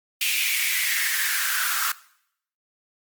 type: noise with high-pass filter sweep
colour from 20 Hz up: white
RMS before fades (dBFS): -24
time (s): 0.21-1.92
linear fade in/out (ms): 5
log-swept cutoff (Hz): 2600 to 1300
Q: 5.7
effects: noise-tail reverb RT60 0.7 s tail -20 dB re dry + Opus 24 kbps